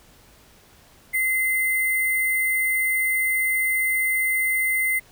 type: tone with sample-and-hold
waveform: sine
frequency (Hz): 2065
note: C7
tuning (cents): -23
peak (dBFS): -19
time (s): 1.13-5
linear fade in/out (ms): 20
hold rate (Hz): 11025
effects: pink hiss -53 dBFS RMS until 5.11 s